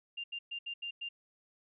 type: tone bursts at uneven times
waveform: sine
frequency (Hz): 2794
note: F7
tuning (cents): 0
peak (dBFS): -37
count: 6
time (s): 0.17-0.24 / 0.32-0.39 / 0.51-0.59 / 0.66-0.74 / 0.82-0.91 / 1.01-1.09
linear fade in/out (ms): 10
effects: none